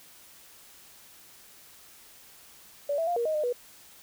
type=tone with pitch steps; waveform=sine; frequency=574 / 657 / 699 / 471.9 / 625 / 607 / 488.1 Hz; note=D5 / E5 / F5 / A#4 / D#5 / D#5 / B4; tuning=-40 / -6 / +1 / +21 / +8 / -43 / -20 cents; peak=-25 dBFS; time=2.89-3.527 s; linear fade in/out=5 ms; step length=91 ms; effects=white hiss -53 dBFS RMS until 4.02 s

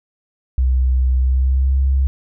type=tone with pitch glide; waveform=sine; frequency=63.9 to 67.12 Hz; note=C2 to C2; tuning=-40 to +45 cents; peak=-12 dBFS; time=0.58-2.07 s; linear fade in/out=0 ms; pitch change=+85 cents; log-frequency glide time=1.2-1.79 s; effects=none

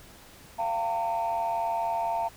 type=tone cluster; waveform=sine; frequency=685 / 769 / 909 Hz; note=F5 / G5 / A#5; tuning=-34 / -33 / -44 cents; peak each=-28 / -35 / -27 dBFS; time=0.58-2.29 s; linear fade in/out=20 ms; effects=tanh soft clip ceiling -21 dBFS + pink hiss -51 dBFS RMS until 2.36 s

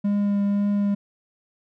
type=tone with vibrato; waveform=triangle; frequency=202.6 Hz; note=G#3; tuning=43 cents flat; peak=-17 dBFS; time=0.04-0.95 s; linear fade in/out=10 ms; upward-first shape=triangle; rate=1.9 Hz; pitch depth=13 cents each way; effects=none

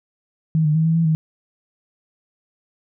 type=tone with pitch steps; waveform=sine; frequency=159 / 151.4 / 159.9 / 162.6 / 165.5 / 158 Hz; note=D#3 / D#3 / D#3 / E3 / E3 / D#3; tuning=+38 / -47 / +48 / -23 / +7 / +27 cents; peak=-14 dBFS; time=0.55-1.15 s; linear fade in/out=0 ms; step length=100 ms; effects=none

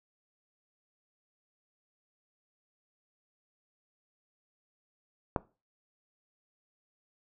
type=click; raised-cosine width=1 ms; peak=-13 dBFS; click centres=5.362 s; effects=noise-tail reverb RT60 0.3 s tail -19 dB re dry

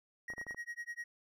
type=tone with tremolo; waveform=triangle; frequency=1893 Hz; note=A#6; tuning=26 cents sharp; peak=-36 dBFS; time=0.28-1.04 s; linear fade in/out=2 ms; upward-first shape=sine; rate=10 Hz; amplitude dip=100%
type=clicks; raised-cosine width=1 ms; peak=-36 dBFS; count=7; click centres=0.302 / 0.336 / 0.381 / 0.414 / 0.467 / 0.509 / 0.546 s
effects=none

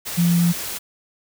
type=tone in noise; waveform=sine; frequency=172.2 Hz; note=F3; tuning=24 cents flat; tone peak=-14 dBFS; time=0.17-0.53 s; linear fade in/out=20 ms; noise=white; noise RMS=-29 dBFS; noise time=0.05-0.79 s; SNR=+12 dB; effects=none

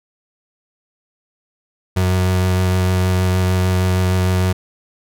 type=tone with vibrato; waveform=35% pulse; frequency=92.1 Hz; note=F#2; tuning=7 cents flat; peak=-12 dBFS; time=1.96-4.53 s; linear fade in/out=10 ms; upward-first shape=sine; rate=6.5 Hz; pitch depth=12 cents each way; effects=none

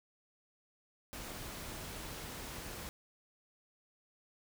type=noise; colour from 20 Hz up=pink; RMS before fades=-45 dBFS; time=1.13-2.89 s; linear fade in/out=0 ms; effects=none

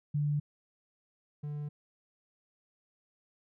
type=tone pair in turn; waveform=sine / triangle; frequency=146.83 / 147.48 Hz; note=D3 / D3; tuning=0 / +8 cents; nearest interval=unison; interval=8 cents; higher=second; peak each=-27 / -33 dBFS; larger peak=first; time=0.14-0.4 / 1.43-1.69 s; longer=neither; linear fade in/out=10 ms; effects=none

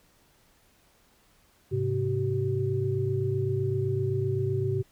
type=tone cluster; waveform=sine; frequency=104.1 / 131.9 / 381.5 Hz; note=G#2 / C3 / G4; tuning=+5 / +14 / -47 cents; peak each=-29 dBFS; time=1.71-4.83 s; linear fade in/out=20 ms; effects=pink hiss -63 dBFS RMS until 4.91 s

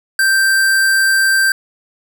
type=tone; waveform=square; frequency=1568 Hz; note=G6; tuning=in tune; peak=-11 dBFS; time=0.19-1.52 s; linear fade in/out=2 ms; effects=none

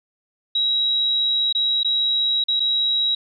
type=tone with dropouts; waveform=sine; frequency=3855 Hz; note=B7; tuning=43 cents flat; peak=-17 dBFS; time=0.55-3.15 s; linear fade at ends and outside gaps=5 ms; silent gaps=1.527-1.549 / 1.833-1.846 / 2.44-2.483 / 2.597-2.602 s; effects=none

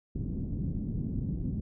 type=low-pass noise; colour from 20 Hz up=white; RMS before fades=-33 dBFS; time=0.15-1.61 s; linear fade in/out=10 ms; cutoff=230 Hz; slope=24 dB/octave; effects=none

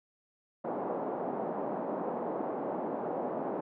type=band-pass noise; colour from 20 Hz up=white; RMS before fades=-35 dBFS; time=0.64-3.61 s; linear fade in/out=10 ms; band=200 to 800 Hz; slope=24 dB/octave; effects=none

